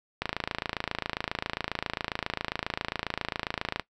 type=click train; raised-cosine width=0.3 ms; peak=-12 dBFS; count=99; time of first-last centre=0.22-3.797 s; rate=27.4 Hz; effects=noise-tail reverb RT60 0.1 s tail -18 dB re dry